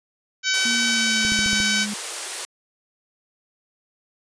harmonic tone, 761 Hz, F#5, 48 cents sharp, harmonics 2 / 3 / 4 / 5 / 6 / 7 / 8 / 9, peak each -24 / -26 / -27 / -28 / -29 / -29 / -30 / -31 dBFS, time 0.43-1.87 s, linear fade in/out 50 ms
white high-pass noise, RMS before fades -29 dBFS, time 0.54-2.45 s, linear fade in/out 0 ms, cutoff 320 Hz, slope 96 dB/octave
sine tone with pitch glide, 234.5 to 207.7 Hz, A#3 to G#3, +11 to 0 cents, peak -27 dBFS, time 0.65-1.94 s, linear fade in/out 5 ms, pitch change -211 cents, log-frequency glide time 0.84-1.46 s
click train, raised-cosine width 3 ms, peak -18 dBFS, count 6, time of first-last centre 1.25-1.602 s, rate 14.2 Hz
effects resampled to 22050 Hz

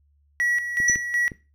triangle tone with tremolo, 1930 Hz, B6, 40 cents flat, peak -18 dBFS, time 0.4-1.28 s, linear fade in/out 0 ms, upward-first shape square, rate 2.7 Hz, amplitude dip 60%
clicks, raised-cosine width 3 ms, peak -23 dBFS, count 4, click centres 0.802 / 0.898 / 0.959 / 1.318 s
sine tone with exponential decay, 5920 Hz, F#8, in tune, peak -14 dBFS, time 0.88-1.06 s, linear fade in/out 5 ms, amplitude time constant 38 ms
effects noise-tail reverb RT60 0.3 s tail -19 dB re dry + added 72 Hz sine -59 dBFS peak until 1.54 s

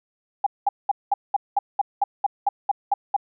sine tone bursts, 807 Hz, G#5, 50 cents flat, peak -15 dBFS, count 13, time 0.44-3.165 s, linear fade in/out 5 ms, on 25 ms, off 200 ms, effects none

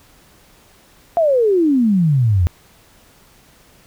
sine exponential sweep, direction down, 698.5 to 81.8 Hz, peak -11 dBFS, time 1.17-2.47 s, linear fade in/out 0 ms, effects pink hiss -50 dBFS RMS until 3.86 s

